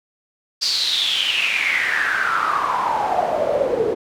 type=noise with band-pass filter sweep; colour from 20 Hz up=pink; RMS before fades=-20 dBFS; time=0.61-3.95 s; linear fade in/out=20 ms; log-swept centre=4800 to 420 Hz; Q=8.1; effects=none